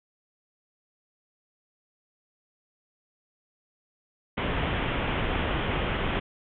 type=low-pass noise; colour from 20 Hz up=pink; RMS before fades=-28 dBFS; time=4.37-6.2 s; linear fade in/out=10 ms; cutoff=3400 Hz; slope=96 dB/octave; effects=none